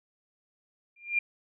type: tone with exponential growth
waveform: sine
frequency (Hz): 2395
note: D7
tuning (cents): +33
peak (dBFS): -20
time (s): 0.96-1.19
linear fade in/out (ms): 5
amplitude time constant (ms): 49
effects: none